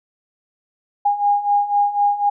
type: beating tone pair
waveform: sine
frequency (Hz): 814 / 818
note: G#5 / G#5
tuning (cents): -35 / -26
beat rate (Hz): 4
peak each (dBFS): -20 / -16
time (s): 1.05-2.3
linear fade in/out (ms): 10
effects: none